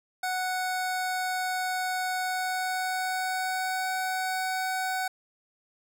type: tone with pitch glide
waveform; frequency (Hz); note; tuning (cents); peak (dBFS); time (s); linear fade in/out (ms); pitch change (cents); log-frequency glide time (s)
25% pulse; 740 to 749.9; F#5 to F#5; 0 to +23; -24; 0.23-5.08; 5; +23; 2.21-3.9
effects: none